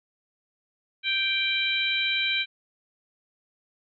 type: harmonic tone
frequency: 784 Hz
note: G5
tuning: in tune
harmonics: 2 / 3 / 4 / 5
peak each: -33 / -26 / -29 / -29 dBFS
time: 1.03-2.46 s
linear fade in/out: 50 ms
effects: none